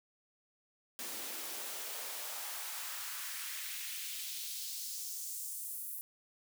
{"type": "noise with high-pass filter sweep", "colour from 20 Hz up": "white", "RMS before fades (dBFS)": -42, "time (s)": [0.99, 6.01], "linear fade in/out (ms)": 0, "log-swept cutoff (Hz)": [230, 12000], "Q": 1.4, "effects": []}